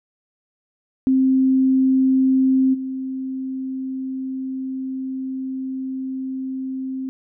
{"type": "tone with level steps", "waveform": "sine", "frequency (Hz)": 262.9, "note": "C4", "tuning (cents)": 8, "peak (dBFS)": [-13, -24], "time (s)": [1.07, 7.09], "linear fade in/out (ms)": 0, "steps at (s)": 2.73, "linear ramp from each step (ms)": 20, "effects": []}